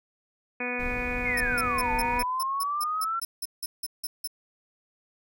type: harmonic tone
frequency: 246.5 Hz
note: B3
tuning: 3 cents flat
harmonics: 1 / 2 / 3 / 4 / 5 / 6 / 7 / 8 / 9 / 10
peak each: -36 / -35 / -40 / -42 / -45 / -42 / -38 / -44 / -36 / -33 dBFS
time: 0.6-2.23 s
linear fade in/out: 5 ms
type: noise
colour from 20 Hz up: brown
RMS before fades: -36 dBFS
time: 0.79-2.24 s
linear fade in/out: 10 ms
type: exponential two-way sweep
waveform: sine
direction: down then up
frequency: 2217 to 887 to 1366 Hz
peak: -26 dBFS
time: 1.25-3.2 s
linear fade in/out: 10 ms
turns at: 1.91 s
type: tone bursts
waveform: 5% pulse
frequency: 5310 Hz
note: E8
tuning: 12 cents sharp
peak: -24 dBFS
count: 15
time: 1.37-4.275 s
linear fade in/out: 5 ms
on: 35 ms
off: 170 ms
effects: none